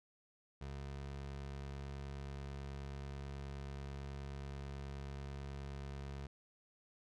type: tone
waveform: 25% pulse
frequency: 69.3 Hz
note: C#2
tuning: in tune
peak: -40 dBFS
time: 0.61-6.27 s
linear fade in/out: 5 ms
effects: low-pass 6000 Hz 12 dB/octave